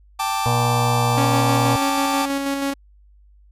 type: chord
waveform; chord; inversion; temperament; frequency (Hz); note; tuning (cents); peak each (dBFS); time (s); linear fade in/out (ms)
45% pulse; G suspended second; none; just; 784 / 882 / 1176; G5 / A5 / D6; 0 / +4 / +2; -25; 0.19-2.26; 10
type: harmonic tone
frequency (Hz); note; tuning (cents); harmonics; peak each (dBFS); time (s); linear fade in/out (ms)
120; B2; -49; 1 / 2 / 4 / 5 / 6 / 7 / 8 / 9; -19 / -29 / -27 / -31 / -32 / -33 / -31 / -33; 0.46-1.76; 0
type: tone with tremolo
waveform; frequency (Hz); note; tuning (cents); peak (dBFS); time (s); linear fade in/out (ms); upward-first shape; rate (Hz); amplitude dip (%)
sawtooth; 277.2; C#4; 0; -16; 1.17-2.74; 10; square; 6.2; 30
effects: added 50 Hz sine -48 dBFS peak until 3.51 s + resampled to 32000 Hz